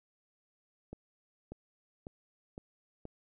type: accelerating click train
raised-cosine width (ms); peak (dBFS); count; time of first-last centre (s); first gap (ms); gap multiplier
2; -30; 5; 0.93-3.054; 590; 0.93
effects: none